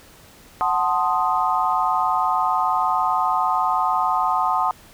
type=chord; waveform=sine; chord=F# diminished seventh; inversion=none; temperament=equal; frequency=740 / 880 / 1046.5 / 1244.5 Hz; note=F#5 / A5 / C6 / Eb6; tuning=0 / 0 / 0 / 0 cents; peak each=-23 dBFS; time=0.61-4.71 s; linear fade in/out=0 ms; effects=pink hiss -48 dBFS RMS until 4.93 s